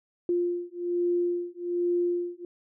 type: beating tone pair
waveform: sine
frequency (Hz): 349.7 / 350.9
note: F4 / F4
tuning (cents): +2 / +8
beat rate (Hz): 1.2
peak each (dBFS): -28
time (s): 0.29-2.45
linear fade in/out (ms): 2
effects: none